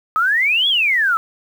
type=exponential two-way sweep; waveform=sine; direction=up then down; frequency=1244.5 to 3424 to 1283 Hz; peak=-13 dBFS; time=0.16-1.17 s; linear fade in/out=0 ms; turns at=0.68 s; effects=7-bit